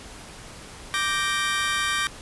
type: chord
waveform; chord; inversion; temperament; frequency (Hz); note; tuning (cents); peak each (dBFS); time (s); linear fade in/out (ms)
25% pulse; G minor; second; equal; 1174.7 / 1568 / 1864.7; D6 / G6 / Bb6; 0 / 0 / 0; -23 / -23 / -25; 0.94-2.07; 0
effects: pink hiss -42 dBFS RMS until 2.21 s + resampled to 24000 Hz